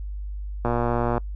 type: click train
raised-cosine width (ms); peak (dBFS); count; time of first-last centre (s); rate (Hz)
1; -10; 64; 0.65-1.179; 119
effects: noise-tail reverb RT60 0.1 s tail -26 dB re dry + added 50 Hz sine -29 dBFS peak until 1.35 s